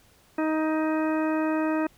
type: harmonic tone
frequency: 313.4 Hz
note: D#4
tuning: 13 cents sharp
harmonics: 1 / 2 / 3 / 4 / 5 / 6 / 8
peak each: -24 / -30 / -34 / -36 / -38 / -40 / -42 dBFS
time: 0.38-1.87 s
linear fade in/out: 5 ms
effects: pink hiss -59 dBFS RMS until 1.97 s